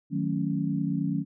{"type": "chord", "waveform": "sine", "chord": "D# half-diminished seventh", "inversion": "none", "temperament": "equal", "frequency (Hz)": [155.56, 185, 220, 277.2], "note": ["D#3", "F#3", "A3", "C#4"], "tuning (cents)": [0, 0, 0, 0], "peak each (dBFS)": [-30, -30, -33, -30], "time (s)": [0.1, 1.25], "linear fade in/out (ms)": 50, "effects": []}